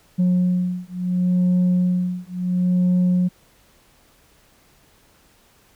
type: beating tone pair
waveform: sine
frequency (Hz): 180 / 180.72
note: F#3 / F#3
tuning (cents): -47 / -40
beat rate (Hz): 0.72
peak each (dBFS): -18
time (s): 0.18-3.29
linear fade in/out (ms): 20
effects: tanh soft clip ceiling -13 dBFS + pink hiss -56 dBFS RMS until 5.75 s